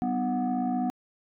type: tone cluster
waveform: sine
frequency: 193.1 / 249.6 / 304.4 / 735 Hz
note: G3 / B3 / D#4 / F#5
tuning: -26 / +19 / -38 / -12 cents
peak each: -32 / -26 / -35 / -29 dBFS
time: 0.02-0.9 s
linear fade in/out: 0 ms
effects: tanh soft clip ceiling -20 dBFS